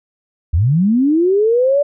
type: linear sweep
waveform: sine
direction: up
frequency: 69.8 to 587.3 Hz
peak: -10 dBFS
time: 0.53-1.83 s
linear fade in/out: 10 ms
effects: none